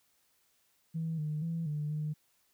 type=tone with pitch steps; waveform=sine; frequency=162.3 / 152 / 165.6 / 149.4 / 152.2 Hz; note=E3 / D#3 / E3 / D3 / D#3; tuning=-27 / -40 / +8 / +30 / -38 cents; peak=-31 dBFS; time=0.94-2.14 s; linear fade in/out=20 ms; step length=240 ms; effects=tanh soft clip ceiling -27 dBFS + white hiss -72 dBFS RMS until 2.53 s